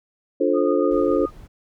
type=chord; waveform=sine; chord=D minor seventh; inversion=none; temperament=just; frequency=293.7 / 352.4 / 440.5 / 528.6 Hz; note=D4 / F4 / A4 / C5; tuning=0 / +16 / +2 / +18 cents; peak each=-22 dBFS; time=0.4-1.26 s; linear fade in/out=10 ms
type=tone with tremolo; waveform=sine; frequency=1230 Hz; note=D#6; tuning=20 cents flat; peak=-27 dBFS; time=0.53-1.31 s; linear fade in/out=50 ms; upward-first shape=triangle; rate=7.1 Hz; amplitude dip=65%
type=noise; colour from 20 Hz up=brown; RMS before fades=-41 dBFS; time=0.9-1.48 s; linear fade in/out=20 ms
effects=none